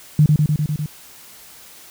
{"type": "tone with echo", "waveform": "sine", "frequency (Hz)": 150.8, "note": "D3", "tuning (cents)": 46, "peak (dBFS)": -8, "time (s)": [0.19, 0.26], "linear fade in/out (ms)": 2, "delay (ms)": 100, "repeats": 6, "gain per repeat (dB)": -2, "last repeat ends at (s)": 0.86, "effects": ["white hiss -43 dBFS RMS until 1.9 s"]}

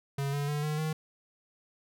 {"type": "tone with pitch steps", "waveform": "square", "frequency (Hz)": [139.3, 143.38, 147.58, 151.91, 156.36], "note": ["C#3", "D3", "D3", "D#3", "D#3"], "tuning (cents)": [9, -41, 9, -41, 9], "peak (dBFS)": -30, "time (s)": [0.18, 0.93], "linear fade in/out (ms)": 5, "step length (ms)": 150, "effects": []}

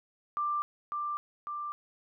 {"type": "tone with echo", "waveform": "sine", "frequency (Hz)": 1183, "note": "D6", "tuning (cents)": 12, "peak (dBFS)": -28, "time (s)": [0.37, 0.62], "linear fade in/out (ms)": 0, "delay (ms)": 550, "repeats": 2, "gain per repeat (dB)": -3, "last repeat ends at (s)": 1.72, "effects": []}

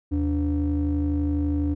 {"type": "ring-modulated tone", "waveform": "triangle", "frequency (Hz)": 105.5, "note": "G#2", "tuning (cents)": 28, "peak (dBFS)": -16, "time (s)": [0.11, 1.75], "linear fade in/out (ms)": 20, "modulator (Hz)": 185, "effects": []}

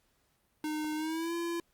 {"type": "tone with pitch glide", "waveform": "square", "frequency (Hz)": [306.4, 340], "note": ["D#4", "F4"], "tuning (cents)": [-27, -46], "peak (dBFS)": -33, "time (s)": [0.64, 1.6], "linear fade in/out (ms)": 2, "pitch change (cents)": 181, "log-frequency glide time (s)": [0.95, 1.34]}
{"type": "clicks", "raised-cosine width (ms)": 1, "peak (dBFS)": [-36, -45], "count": 2, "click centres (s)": [0.845, 0.925]}
{"effects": ["pink hiss -73 dBFS RMS until 1.73 s", "Opus 48 kbps"]}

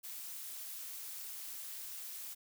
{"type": "noise with amplitude modulation", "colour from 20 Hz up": "blue", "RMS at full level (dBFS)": -43, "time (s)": [0.03, 2.35], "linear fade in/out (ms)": 20, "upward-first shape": "sine", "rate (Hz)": 291, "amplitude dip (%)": 55, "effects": []}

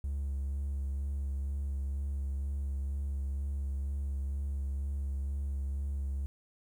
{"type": "tone with vibrato", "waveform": "triangle", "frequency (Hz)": 69.3, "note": "C#2", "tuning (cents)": 0, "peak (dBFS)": -29, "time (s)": [0.04, 6.26], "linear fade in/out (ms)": 0, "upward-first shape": "sine", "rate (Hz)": 2.1, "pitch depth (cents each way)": 22, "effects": ["tanh soft clip ceiling -26 dBFS", "11-bit"]}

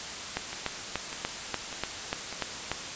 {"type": "two click trains", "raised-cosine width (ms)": 0.3, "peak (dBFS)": [-12, -21], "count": [9, 4], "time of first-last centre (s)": [[0.37, 2.716], [0.53, 2.326]], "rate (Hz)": [3.41, 1.67], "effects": ["white hiss -37 dBFS RMS until 2.95 s", "resampled to 16000 Hz"]}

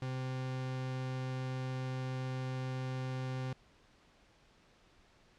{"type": "tone", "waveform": "40% pulse", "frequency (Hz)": 129.6, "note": "C3", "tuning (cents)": -16, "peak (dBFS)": -35, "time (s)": [0.02, 3.53], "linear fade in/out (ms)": 2, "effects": ["pink hiss -65 dBFS RMS until 5.38 s", "low-pass 5000 Hz 12 dB/octave"]}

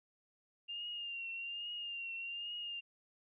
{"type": "tone with vibrato", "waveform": "sine", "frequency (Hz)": 2794, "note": "F7", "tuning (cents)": 0, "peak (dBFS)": -40, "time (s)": [0.68, 2.81], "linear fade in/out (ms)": 20, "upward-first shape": "triangle", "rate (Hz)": 1.2, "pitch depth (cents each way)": 56, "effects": []}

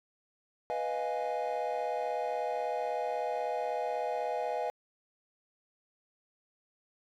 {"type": "chord", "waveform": "triangle", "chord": "F half-diminished seventh", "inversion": "second", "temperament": "equal", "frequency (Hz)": [493.9, 622.3, 698.5, 830.6], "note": ["Cb5", "Eb5", "F5", "Ab5"], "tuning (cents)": [0, 0, 0, 0], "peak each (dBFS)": -34, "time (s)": [0.7, 4.7], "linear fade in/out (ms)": 0, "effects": ["tanh soft clip ceiling -22 dBFS"]}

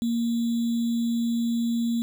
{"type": "tone with sample-and-hold", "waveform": "sine", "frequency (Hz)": 233.1, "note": "A#3", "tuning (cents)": 0, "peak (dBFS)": -22, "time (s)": [0.02, 2.02], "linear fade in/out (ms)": 0, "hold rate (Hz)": 3675, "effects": []}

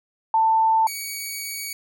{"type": "tone pair in turn", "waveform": ["sine", "10% pulse"], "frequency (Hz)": [890, 2254], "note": ["A5", "C#7"], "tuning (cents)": [20, 28], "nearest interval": "octave + major third", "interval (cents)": 1608, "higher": "second", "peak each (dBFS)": [-15, -20], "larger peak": "first", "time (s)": [[0.34, 0.87], [0.87, 1.73]], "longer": "second", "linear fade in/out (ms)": 2, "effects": []}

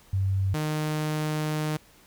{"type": "tone pair in turn", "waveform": ["sine", "sawtooth"], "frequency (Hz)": [96.5, 153.47], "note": ["G2", "D#3"], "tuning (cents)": [-27, -23], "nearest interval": "minor sixth", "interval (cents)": 804, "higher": "second", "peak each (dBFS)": -22, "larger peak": "neither", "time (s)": [[0.13, 0.54], [0.54, 1.77]], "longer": "second", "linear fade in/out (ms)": 5, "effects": ["pink hiss -56 dBFS RMS until 2.06 s"]}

